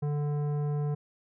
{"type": "tone with tanh clipping", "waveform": "sine", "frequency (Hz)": 146.83, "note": "D3", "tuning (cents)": 0, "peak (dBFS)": -29, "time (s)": [0.02, 0.95], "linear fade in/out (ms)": 10, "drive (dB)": 13, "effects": []}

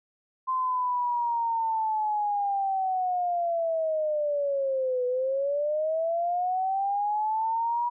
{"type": "linear two-way sweep", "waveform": "sine", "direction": "down then up", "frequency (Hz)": [1042, 493.9, 967], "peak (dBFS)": -24, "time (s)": [0.47, 7.9], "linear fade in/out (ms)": 20, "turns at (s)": 5.06, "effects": []}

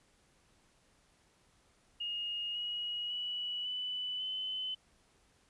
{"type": "tone with pitch steps", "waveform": "sine", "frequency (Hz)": [2856, 2899, 2943, 2988, 3033], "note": ["F7", "F#7", "F#7", "F#7", "F#7"], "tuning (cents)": [38, -36, -10, 16, 42], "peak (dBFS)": -35, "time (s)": [2, 4.75], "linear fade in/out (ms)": 10, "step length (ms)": 550, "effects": ["pink hiss -69 dBFS RMS until 5.49 s", "resampled to 24000 Hz"]}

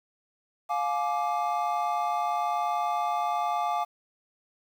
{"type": "chord", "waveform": "triangle", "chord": "D diminished", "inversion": "first", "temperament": "just", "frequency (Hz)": [704.8, 845.8, 1174.7], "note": ["F5", "Ab5", "D6"], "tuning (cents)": [16, 31, 0], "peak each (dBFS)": [-27, -28, -29], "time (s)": [0.69, 3.85], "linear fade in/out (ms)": 20, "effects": ["9-bit"]}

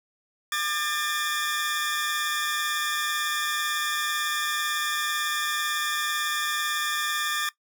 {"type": "tone cluster", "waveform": "sawtooth", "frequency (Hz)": [1202, 1632, 1794, 3432], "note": ["D6", "G#6", "A6", "A7"], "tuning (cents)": [40, -31, 33, -44], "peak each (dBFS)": [-26, -33, -26, -31], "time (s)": [0.52, 7.49], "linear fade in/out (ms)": 2, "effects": ["noise-tail reverb RT60 0.1 s tail -17 dB re dry"]}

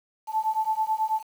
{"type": "beating tone pair", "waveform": "sine", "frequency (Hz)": [870, 879.2], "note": ["A5", "A5"], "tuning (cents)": [-20, -2], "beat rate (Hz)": 9.2, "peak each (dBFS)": -26, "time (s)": [0.27, 1.23], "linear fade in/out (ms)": 50, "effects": ["8-bit"]}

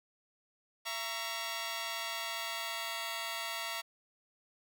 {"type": "chord", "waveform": "10% pulse", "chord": "A# diminished", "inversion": "second", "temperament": "just", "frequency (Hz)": [671.3, 932.3, 1118.8], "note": ["E5", "A#5", "C#6"], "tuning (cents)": [31, 0, 16], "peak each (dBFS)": [-32, -32, -34], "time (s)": [0.85, 3.82], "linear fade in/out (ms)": 20, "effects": []}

